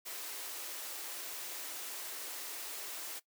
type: high-pass noise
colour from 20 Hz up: white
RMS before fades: -43 dBFS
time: 0.05-3.2 s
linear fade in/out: 20 ms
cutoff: 280 Hz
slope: 96 dB/octave
effects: noise-tail reverb RT60 0.1 s tail -18 dB re dry